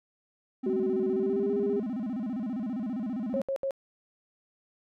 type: tone with vibrato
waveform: triangle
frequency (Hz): 233.1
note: A#3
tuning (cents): 0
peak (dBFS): -28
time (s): 0.63-3.42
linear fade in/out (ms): 10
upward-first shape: square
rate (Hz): 15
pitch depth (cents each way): 190
type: tone with pitch glide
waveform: sine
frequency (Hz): 377.7 to 402.5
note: F#4 to G4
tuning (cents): +36 to +46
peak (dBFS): -26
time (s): 0.66-1.8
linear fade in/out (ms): 5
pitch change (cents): +110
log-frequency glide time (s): 1.11-1.53
type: tone bursts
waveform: sine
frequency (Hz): 543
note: C#5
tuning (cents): -36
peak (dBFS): -27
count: 3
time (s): 3.34-3.708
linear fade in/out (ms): 0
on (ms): 76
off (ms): 70
effects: none